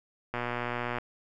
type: click train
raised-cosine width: 0.5 ms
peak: -17 dBFS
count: 79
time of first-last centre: 0.34-0.985 s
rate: 121 Hz
effects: none